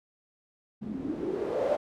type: noise with low-pass filter sweep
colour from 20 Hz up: blue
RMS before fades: -31 dBFS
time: 0.81-1.77 s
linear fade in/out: 20 ms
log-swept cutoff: 210 to 620 Hz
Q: 8.9
effects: none